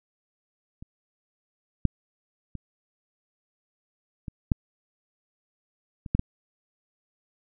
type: clicks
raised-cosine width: 5 ms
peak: -29 / -7 / -23 / -22 / -8 / -24 / -9 / -12 dBFS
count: 8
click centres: 0.825 / 1.853 / 2.553 / 4.282 / 4.518 / 6.062 / 6.15 / 6.194 s
effects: none